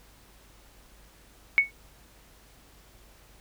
sine tone with exponential decay, 2217 Hz, C#7, in tune, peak -12 dBFS, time 1.58-1.71 s, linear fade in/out 0 ms, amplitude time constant 27 ms, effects added 50 Hz sine -57 dBFS peak until 3.4 s + pink hiss -57 dBFS RMS until 3.4 s

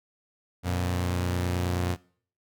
sawtooth tone pair together, 89.1 / 118.93 Hz, F2 / A#2, +35 / +35 cents, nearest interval perfect fourth, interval 500 cents, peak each -22 / -30 dBFS, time 0.63-1.97 s, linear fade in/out 50 ms, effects noise-tail reverb RT60 0.5 s tail -22 dB re dry

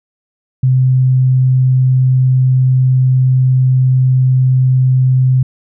sine tone, 129.2 Hz, C3, 21 cents flat, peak -7 dBFS, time 0.63-5.43 s, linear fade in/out 5 ms, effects none

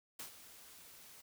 white noise with ADSR envelope, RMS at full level -45 dBFS, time 0.19-1.22 s, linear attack 6 ms, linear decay 110 ms, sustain -12 dB, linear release 17 ms, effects none

